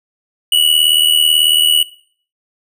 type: tone with amplitude modulation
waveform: square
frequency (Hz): 2935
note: F#7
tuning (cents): -15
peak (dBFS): -6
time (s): 0.52-1.83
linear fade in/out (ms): 5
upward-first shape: sine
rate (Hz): 78.2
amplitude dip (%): 75
effects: noise-tail reverb RT60 0.5 s tail -17 dB re dry